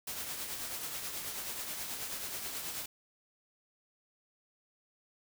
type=noise with tremolo; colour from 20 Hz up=white; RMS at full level=-38 dBFS; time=0.07-2.86 s; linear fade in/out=5 ms; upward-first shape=triangle; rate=9.3 Hz; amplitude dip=45%; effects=none